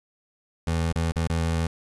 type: tone with dropouts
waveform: 25% pulse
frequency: 82.41 Hz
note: E2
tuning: in tune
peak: -19 dBFS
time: 0.67-1.67 s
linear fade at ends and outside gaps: 5 ms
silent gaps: 0.926-0.957 / 1.121-1.158 / 1.274-1.298 s
effects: resampled to 24000 Hz + 9-bit